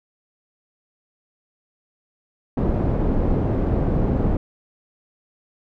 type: low-pass noise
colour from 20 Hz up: pink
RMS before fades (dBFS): -20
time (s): 2.57-4.37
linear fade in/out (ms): 5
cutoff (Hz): 490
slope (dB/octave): 12
effects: none